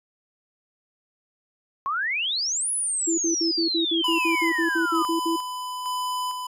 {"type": "exponential two-way sweep", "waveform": "sine", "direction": "up then down", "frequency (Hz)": [1058, 10548, 1188], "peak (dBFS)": -23, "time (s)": [1.86, 5.05], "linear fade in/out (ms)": 0, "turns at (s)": 2.71}
{"type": "tone bursts", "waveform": "sine", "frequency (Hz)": 331.5, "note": "E4", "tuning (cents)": 10, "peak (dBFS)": -22, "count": 14, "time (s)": [3.07, 5.364], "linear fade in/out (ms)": 10, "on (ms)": 110, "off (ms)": 58}
{"type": "tone with tremolo", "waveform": "square", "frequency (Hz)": 1002, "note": "B5", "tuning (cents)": 25, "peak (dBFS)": -26, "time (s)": [4.04, 6.47], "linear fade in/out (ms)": 5, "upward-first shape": "square", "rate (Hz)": 1.1, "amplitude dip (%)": 40}
{"effects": ["resampled to 32000 Hz"]}